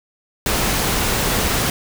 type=noise; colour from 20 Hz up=pink; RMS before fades=-19 dBFS; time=0.46-1.7 s; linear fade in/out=2 ms; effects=none